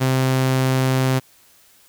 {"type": "tone", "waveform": "sawtooth", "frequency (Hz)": 130.81, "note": "C3", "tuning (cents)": 0, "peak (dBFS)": -12, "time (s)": [0, 1.2], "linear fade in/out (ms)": 20, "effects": ["white hiss -53 dBFS RMS until 1.88 s"]}